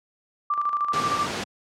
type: tone with tremolo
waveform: sine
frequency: 1176 Hz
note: D6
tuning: 2 cents sharp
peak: -20 dBFS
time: 0.5-1.26 s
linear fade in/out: 5 ms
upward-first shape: square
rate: 13 Hz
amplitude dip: 55%
type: noise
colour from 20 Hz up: pink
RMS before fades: -28 dBFS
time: 0.93-1.44 s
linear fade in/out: 5 ms
effects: high-pass 150 Hz 12 dB/octave + low-pass 6000 Hz 12 dB/octave